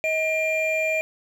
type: tone pair together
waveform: triangle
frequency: 633 / 2390 Hz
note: D#5 / D7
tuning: +30 / +30 cents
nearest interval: octave + major seventh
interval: 2300 cents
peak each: -22 / -22 dBFS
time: 0.04-1.01 s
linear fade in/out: 0 ms
effects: none

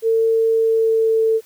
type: tone with pitch glide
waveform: sine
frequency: 450.5 to 445.6 Hz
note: A4 to A4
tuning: +41 to +22 cents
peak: -13 dBFS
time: 0.02-1.41 s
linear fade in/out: 50 ms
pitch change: -19 cents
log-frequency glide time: 0.49-1.24 s
effects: white hiss -51 dBFS RMS until 1.45 s

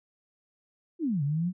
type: exponential two-way sweep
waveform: sine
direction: down then up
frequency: 363.1 to 137.6 to 187.9 Hz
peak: -25 dBFS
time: 0.99-1.53 s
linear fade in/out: 50 ms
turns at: 1.23 s
effects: none

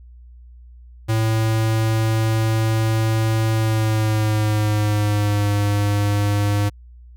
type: tone with pitch glide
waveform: square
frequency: 111.1 to 102.47 Hz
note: A2 to G#2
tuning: +17 to -23 cents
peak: -17 dBFS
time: 1.08-6.7 s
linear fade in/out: 20 ms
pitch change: -140 cents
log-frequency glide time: 3.52-5.5 s
effects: added 60 Hz sine -40 dBFS peak until 7.16 s

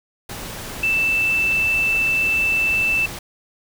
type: tone in noise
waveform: sine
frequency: 2651 Hz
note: E7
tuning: 9 cents sharp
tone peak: -16 dBFS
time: 0.83-3.06 s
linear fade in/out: 5 ms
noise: pink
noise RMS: -32 dBFS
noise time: 0.29-3.19 s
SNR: +13 dB
effects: none

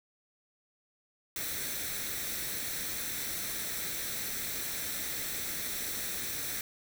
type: noise with comb filter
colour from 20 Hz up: white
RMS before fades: -36 dBFS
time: 1.36-6.61 s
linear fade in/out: 2 ms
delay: 0.51 ms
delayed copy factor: +0.55
effects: none

